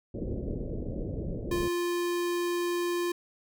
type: low-pass noise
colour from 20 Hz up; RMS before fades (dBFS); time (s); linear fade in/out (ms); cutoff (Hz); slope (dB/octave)
pink; -34; 0.14-1.68; 5; 560; 48
type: tone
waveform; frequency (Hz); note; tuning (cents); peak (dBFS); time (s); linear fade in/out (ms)
square; 349.2; F4; 0; -28; 1.51-3.12; 5
effects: none